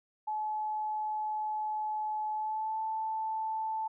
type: tone with pitch glide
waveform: sine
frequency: 857 to 879.1 Hz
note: A5 to A5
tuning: -46 to -2 cents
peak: -31 dBFS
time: 0.27-3.88 s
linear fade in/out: 10 ms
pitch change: +44 cents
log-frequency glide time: 2.32-2.8 s
effects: none